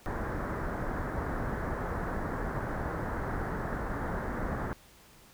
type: low-pass noise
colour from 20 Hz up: pink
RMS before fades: -34 dBFS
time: 0.06-4.73 s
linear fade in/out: 0 ms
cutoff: 1800 Hz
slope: 48 dB/octave
effects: pink hiss -57 dBFS RMS until 5.33 s